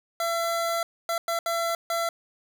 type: tone bursts at uneven times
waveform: 25% pulse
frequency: 674 Hz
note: E5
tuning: 38 cents sharp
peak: -21 dBFS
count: 5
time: 0.2-0.83 / 1.09-1.18 / 1.28-1.39 / 1.46-1.75 / 1.9-2.09 s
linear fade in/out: 2 ms
effects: none